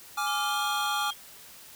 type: chord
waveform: square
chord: D diminished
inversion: second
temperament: equal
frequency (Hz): 830.6 / 1174.7 / 1396.9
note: Ab5 / D6 / F6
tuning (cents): 0 / 0 / 0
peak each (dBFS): -32 / -32 / -33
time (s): 0.17-1.11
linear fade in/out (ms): 10
type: tone with pitch glide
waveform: sine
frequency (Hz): 3107 to 3231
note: G7 to G#7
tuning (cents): -16 to -48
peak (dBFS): -34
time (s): 0.26-1.14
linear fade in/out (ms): 20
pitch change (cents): +68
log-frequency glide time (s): 0.4-0.64
effects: white hiss -49 dBFS RMS until 1.75 s